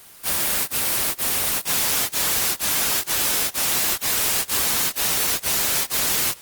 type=noise bursts; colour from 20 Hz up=white; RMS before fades=-21 dBFS; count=13; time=0.23-6.344 s; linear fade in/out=50 ms; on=450 ms; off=22 ms; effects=white hiss -45 dBFS RMS until 6.41 s + Opus 24 kbps